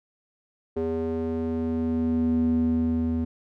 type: tone with band-pass filter sweep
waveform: square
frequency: 81.4 Hz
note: E2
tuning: 21 cents flat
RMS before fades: -25 dBFS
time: 0.76-3.25 s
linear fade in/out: 10 ms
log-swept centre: 380 to 200 Hz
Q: 3.8
effects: none